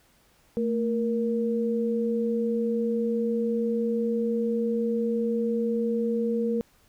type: tone pair together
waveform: sine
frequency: 224 / 469.9 Hz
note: A3 / A#4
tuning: +31 / +14 cents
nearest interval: octave + minor second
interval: 1283 cents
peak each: -26 dBFS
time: 0.57-6.61 s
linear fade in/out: 0 ms
effects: pink hiss -62 dBFS RMS until 6.88 s